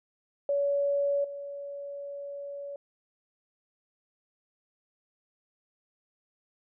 sine tone with level steps, 566 Hz, C#5, 36 cents sharp, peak -24 / -36 dBFS, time 0.49-2.76 s, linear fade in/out 2 ms, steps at 1.24 s, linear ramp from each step 5 ms, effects none

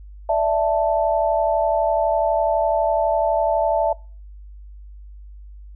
sine chord, D suspended second, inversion none, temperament equal, 587.3 / 659.3 / 880 Hz, D5 / E5 / A5, 0 / 0 / 0 cents, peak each -22 / -18 / -22 dBFS, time 0.29-3.93 s, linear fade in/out 5 ms, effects noise-tail reverb RT60 0.4 s tail -25 dB re dry + added 50 Hz sine -37 dBFS peak until 5.75 s

